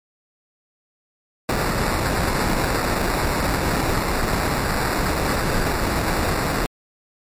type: noise with sample-and-hold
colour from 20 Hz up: pink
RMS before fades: -21 dBFS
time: 1.49-6.66 s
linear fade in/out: 0 ms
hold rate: 3150 Hz
effects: MP3 64 kbps